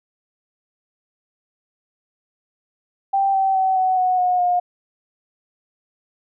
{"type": "tone with pitch steps", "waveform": "sine", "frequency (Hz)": [784, 771.9, 759.9, 748.2, 736.6, 725.2, 714], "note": ["G5", "G5", "F#5", "F#5", "F#5", "F#5", "F5"], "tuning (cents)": [0, -27, 46, 19, -8, -35, 38], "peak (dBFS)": -15, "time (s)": [3.13, 4.6], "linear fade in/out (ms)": 10, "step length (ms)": 210, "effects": []}